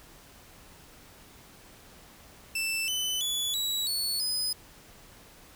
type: tone with pitch steps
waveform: sawtooth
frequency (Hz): 2659 / 3019 / 3428 / 3893 / 4421 / 5020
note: E7 / F#7 / A7 / B7 / C#8 / D#8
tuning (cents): +14 / +34 / -46 / -26 / -5 / +15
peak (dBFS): -25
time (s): 2.55-4.53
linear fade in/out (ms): 5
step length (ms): 330
effects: pink hiss -53 dBFS RMS until 5.55 s